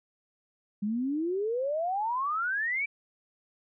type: exponential sweep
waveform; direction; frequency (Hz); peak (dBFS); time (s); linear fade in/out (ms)
sine; up; 199.3 to 2349; -27; 0.82-2.86; 10
effects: none